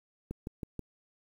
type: click train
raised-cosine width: 3 ms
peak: -24 dBFS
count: 4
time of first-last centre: 0.31-0.793 s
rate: 6.21 Hz
effects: 9-bit